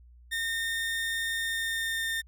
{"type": "tone with pitch glide", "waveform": "30% pulse", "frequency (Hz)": [1826, 1815.5], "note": ["A#6", "A#6"], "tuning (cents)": [-36, -46], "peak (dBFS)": -26, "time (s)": [0.31, 2.22], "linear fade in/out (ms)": 20, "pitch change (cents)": -10, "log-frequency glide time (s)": [1.39, 2.07], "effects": ["added 60 Hz sine -51 dBFS peak until 2.27 s"]}